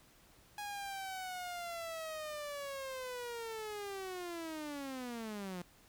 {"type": "linear sweep", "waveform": "sawtooth", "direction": "down", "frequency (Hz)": [830.6, 173.5], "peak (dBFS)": -37, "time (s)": [0.58, 5.62], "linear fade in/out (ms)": 2, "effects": ["pink hiss -64 dBFS RMS until 5.88 s"]}